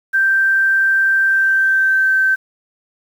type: tone with pitch glide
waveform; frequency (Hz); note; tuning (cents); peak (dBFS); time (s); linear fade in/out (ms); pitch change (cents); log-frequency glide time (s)
sine; 1568 to 1549.1; G6 to G6; 0 to -21; -11; 0.13-2.36; 20; -21; 1.28-2.13
effects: 7-bit